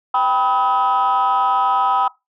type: chord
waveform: sine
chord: G augmented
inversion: none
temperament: equal with one note detuned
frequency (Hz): 784 / 987.8 / 1273.6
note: G5 / B5 / D#6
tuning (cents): 0 / 0 / +40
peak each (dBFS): -17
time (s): 0.14-2.08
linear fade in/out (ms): 5
effects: noise-tail reverb RT60 0.2 s tail -20 dB re dry + tanh soft clip ceiling -9 dBFS